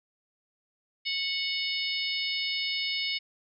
harmonic tone, 735 Hz, F#5, 12 cents flat, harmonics 3 / 4 / 5 / 6 / 7, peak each -33 / -34 / -35 / -36 / -36 dBFS, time 1.05-3.19 s, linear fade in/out 20 ms, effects none

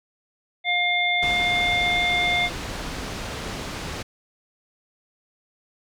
harmonic tone, 708 Hz, F5, 23 cents sharp, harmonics 1 / 3 / 5, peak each -26 / -21 / -26 dBFS, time 0.64-2.5 s, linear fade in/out 50 ms
pink low-pass noise, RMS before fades -32 dBFS, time 1.22-4.03 s, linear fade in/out 10 ms, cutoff 6000 Hz, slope 12 dB/octave
effects none

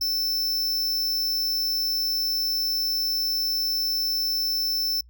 square tone, 5320 Hz, E8, 15 cents sharp, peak -23 dBFS, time 0.01-5.01 s, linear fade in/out 5 ms, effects noise-tail reverb RT60 0.1 s tail -26 dB re dry + added 60 Hz sine -48 dBFS peak until 5.09 s

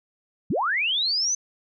sine linear sweep, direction up, 113.3 to 6240 Hz, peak -21 dBFS, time 0.5-1.35 s, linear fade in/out 5 ms, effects none

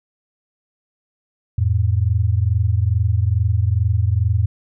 sine tone pair together, 86.9 / 109.24 Hz, F2 / A2, -8 / -12 cents, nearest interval major third, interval 396 cents, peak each -17 dBFS, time 1.58-4.46 s, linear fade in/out 5 ms, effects none

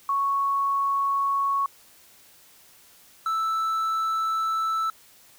sine / triangle tone pair in turn, 1108.7 / 1318.5 Hz, C#6 / E6, 0 / 0 cents, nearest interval minor third, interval 300 cents, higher second, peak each -21 dBFS, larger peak neither, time 0.09-1.66 / 3.26-4.9 s, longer second, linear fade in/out 2 ms, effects white hiss -54 dBFS RMS until 5.38 s

